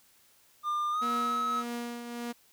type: tone with pitch glide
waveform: triangle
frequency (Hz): 1200 to 1286.1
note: D6 to E6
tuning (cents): +37 to -43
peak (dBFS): -26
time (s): 0.63-1.64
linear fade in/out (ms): 50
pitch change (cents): +120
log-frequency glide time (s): 0.91-1.05
type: tone with tremolo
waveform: sawtooth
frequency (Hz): 238.2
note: A#3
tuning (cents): +38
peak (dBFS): -29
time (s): 1.01-2.33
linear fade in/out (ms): 20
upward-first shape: triangle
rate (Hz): 1.7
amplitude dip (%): 55
effects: white hiss -63 dBFS RMS until 2.52 s